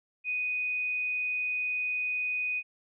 sine tone, 2489 Hz, D#7, in tune, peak -28 dBFS, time 0.24-2.63 s, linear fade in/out 50 ms, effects none

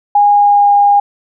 sine tone with pitch glide, 820 to 812.5 Hz, G#5 to G#5, -22 to -38 cents, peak -5 dBFS, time 0.15-1 s, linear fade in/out 5 ms, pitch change -16 cents, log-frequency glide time 0.31-0.72 s, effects none

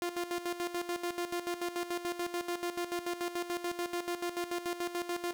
sawtooth tone with tremolo, 349.2 Hz, F4, in tune, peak -28 dBFS, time 0.02-5.33 s, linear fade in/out 0 ms, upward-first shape square, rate 6.9 Hz, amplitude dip 70%, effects none

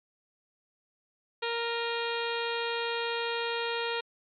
harmonic tone with a mistuned harmonic, 466.2 Hz, A#4, in tune, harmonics 1 / 2 / 3 / 4 / 5 / 6 / 7 / 8 / 9, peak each -33 / -36 / -38 / -39 / -40 / -41 / -41 / -42 / -43 dBFS, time 1.42-4.01 s, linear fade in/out 10 ms, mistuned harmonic 5, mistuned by +61 cents, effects MP3 96 kbps

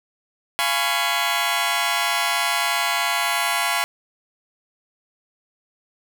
15% pulse chord, C# dominant seventh, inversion first, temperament just, 693 / 831.5 / 997.9 / 1108.7 Hz, E#5 / G#5 / B5 / C#6, -14 / +2 / +18 / 0 cents, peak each -19 dBFS, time 0.59-3.84 s, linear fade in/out 0 ms, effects none

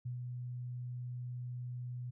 sine tone with ADSR envelope, 123.47 Hz, B2, in tune, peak -36 dBFS, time 0.05-2.11 s, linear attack 11 ms, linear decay 110 ms, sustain -3 dB, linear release 14 ms, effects none

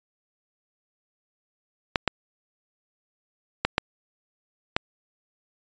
clicks, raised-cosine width 0.3 ms, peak -4 dBFS, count 5, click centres 1.958 / 2.077 / 3.65 / 3.781 / 4.765 s, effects resampled to 16000 Hz

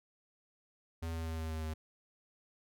square tone with pitch steps, 82.41 / 81.65 / 80.9 / 80.16 / 79.42 / 78.69 Hz, E2 / E2 / E2 / E2 / D#2 / D#2, 0 / -16 / -32 / -48 / +36 / +20 cents, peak -37 dBFS, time 1.02-1.74 s, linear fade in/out 10 ms, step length 120 ms, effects none

